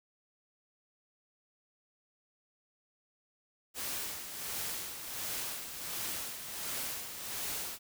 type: noise with tremolo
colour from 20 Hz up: white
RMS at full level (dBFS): -37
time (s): 3.74-7.79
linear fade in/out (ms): 50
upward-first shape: sine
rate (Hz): 1.4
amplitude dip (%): 55
effects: none